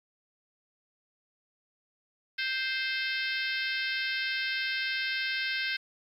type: harmonic tone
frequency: 523.3 Hz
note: C5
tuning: in tune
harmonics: 3 / 4 / 5 / 6 / 7 / 8 / 9 / 10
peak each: -33 / -35 / -37 / -39 / -40 / -41 / -42 / -43 dBFS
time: 2.38-5.77 s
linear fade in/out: 10 ms
effects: 10-bit